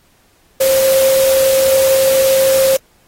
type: tone in noise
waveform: sine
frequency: 533 Hz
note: C5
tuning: 32 cents sharp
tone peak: -9 dBFS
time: 0.6-2.77 s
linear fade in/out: 10 ms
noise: white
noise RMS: -20 dBFS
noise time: 0.6-2.77 s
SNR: +8 dB
effects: pink hiss -54 dBFS RMS until 3.07 s + AAC 48 kbps